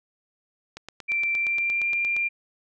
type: click train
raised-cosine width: 0.2 ms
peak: -20 dBFS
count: 13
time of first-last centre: 0.77-2.165 s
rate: 8.6 Hz
type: tone with pitch glide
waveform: sine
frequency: 2349 to 2386 Hz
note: D7 to D7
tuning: 0 to +27 cents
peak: -22 dBFS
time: 1.08-2.29 s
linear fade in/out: 20 ms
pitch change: +27 cents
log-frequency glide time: 1.33-1.89 s
effects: none